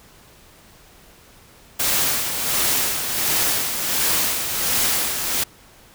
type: noise with tremolo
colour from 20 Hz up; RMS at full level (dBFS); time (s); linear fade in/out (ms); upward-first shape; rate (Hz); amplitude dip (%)
white; -19; 1.79-5.44; 10; sine; 1.4; 50
effects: pink hiss -49 dBFS RMS until 5.94 s